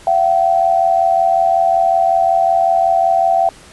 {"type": "tone pair together", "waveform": "sine", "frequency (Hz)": [679, 764.4], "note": ["F5", "G5"], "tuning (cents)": [-49, -44], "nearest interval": "major second", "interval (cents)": 205, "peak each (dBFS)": -13, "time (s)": [0.07, 3.49], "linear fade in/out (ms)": 2, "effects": ["pink hiss -41 dBFS RMS until 3.72 s", "resampled to 24000 Hz"]}